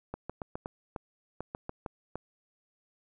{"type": "clicks", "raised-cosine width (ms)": 1, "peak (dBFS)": -22, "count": 11, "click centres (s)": [0.14, 0.296, 0.418, 0.555, 0.659, 0.962, 1.406, 1.549, 1.694, 1.862, 2.156], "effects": []}